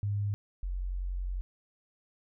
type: tone pair in turn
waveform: sine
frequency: 102.1 / 45.48 Hz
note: G#2 / F#1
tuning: -29 / -29 cents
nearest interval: octave + major second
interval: 1400 cents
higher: first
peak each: -28 / -31 dBFS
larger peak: first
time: 0.03-0.34 / 0.63-1.41 s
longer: second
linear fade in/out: 0 ms
effects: none